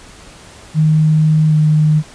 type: tone with pitch glide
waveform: sine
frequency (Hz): 155.56 to 153.42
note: D#3 to D#3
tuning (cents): 0 to -24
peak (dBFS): -8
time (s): 0.74-2.03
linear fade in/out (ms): 50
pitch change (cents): -24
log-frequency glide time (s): 1.49-1.54
effects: pink hiss -39 dBFS RMS until 2.14 s + resampled to 22050 Hz